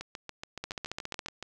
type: two click trains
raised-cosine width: 0.2 ms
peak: -21 / -18 dBFS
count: 11 / 10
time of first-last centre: 0.01-1.426 / 0.64-1.261 s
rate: 7.06 / 14.5 Hz
effects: none